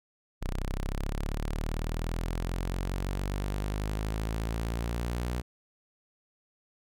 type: linear sweep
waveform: sawtooth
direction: up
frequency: 30.87 to 61.3 Hz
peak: -26 dBFS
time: 0.41-5.42 s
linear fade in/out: 20 ms
effects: none